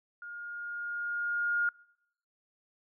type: tone with level ramp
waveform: sine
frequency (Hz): 1421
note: F6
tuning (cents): +30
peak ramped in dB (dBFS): -41 to -25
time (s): 0.22-1.69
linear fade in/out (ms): 2
effects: noise-tail reverb RT60 0.8 s tail -25 dB re dry